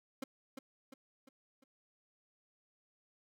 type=tone with echo; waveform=30% pulse; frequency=266.6 Hz; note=C4; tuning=33 cents sharp; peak=-35 dBFS; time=0.22-0.24 s; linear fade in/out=5 ms; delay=350 ms; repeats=4; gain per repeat=-6 dB; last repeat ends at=1.64 s; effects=none